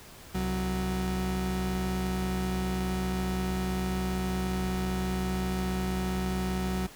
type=tone pair together; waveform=35% pulse; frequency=65.41 / 185.81 Hz; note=C2 / F#3; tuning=0 / +8 cents; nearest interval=octave + tritone; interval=1808 cents; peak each=-31 / -28 dBFS; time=0.34-6.87 s; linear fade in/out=10 ms; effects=pink hiss -49 dBFS RMS until 6.95 s